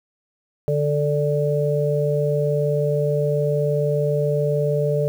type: harmonic tone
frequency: 146.83 Hz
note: D3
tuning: in tune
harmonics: 1 / 3 / 4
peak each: -21 / -22 / -23 dBFS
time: 0.68-5.08 s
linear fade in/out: 0 ms
effects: 8-bit